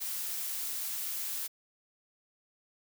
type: noise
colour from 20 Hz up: blue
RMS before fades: -36 dBFS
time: 0-1.48 s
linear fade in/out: 20 ms
effects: none